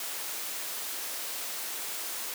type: high-pass noise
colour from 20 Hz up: white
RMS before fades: -36 dBFS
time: 0-2.34 s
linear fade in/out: 2 ms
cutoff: 320 Hz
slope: 12 dB/octave
effects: none